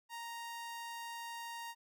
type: tone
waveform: sawtooth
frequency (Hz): 932.3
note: A#5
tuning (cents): 0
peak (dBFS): -39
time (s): 0.09-1.75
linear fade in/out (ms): 50
effects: none